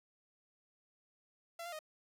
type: tone with pitch steps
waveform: sawtooth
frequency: 677 / 695 / 621 Hz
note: E5 / F5 / D#5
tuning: +46 / -9 / -3 cents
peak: -39 dBFS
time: 1.59-1.791 s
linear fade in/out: 5 ms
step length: 67 ms
effects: none